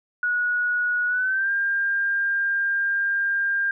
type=tone with pitch glide; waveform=sine; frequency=1459 to 1600.3 Hz; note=F#6 to G6; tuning=-25 to +35 cents; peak=-20 dBFS; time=0.23-3.71 s; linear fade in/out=2 ms; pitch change=+160 cents; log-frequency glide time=1.07-1.51 s; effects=none